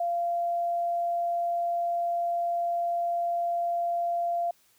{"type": "tone", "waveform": "sine", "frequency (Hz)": 690, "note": "F5", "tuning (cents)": -21, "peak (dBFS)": -25, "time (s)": [0, 4.51], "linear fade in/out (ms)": 5, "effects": ["white hiss -64 dBFS RMS until 4.78 s"]}